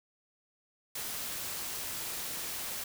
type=noise; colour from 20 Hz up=white; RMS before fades=-38 dBFS; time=0.95-2.84 s; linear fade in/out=5 ms; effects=none